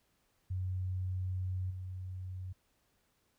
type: tone with level steps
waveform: sine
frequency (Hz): 92.5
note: F#2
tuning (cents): 0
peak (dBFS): -33 / -39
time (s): 0.5-2.53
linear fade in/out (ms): 10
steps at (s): 1.7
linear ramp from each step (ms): 10
effects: pink hiss -75 dBFS RMS until 3.38 s